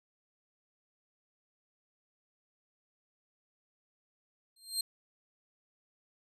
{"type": "tone with exponential growth", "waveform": "25% pulse", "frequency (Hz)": 4186, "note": "C8", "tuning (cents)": 0, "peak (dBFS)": -23, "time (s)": [4.56, 4.81], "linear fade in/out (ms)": 5, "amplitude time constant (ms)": 54, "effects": []}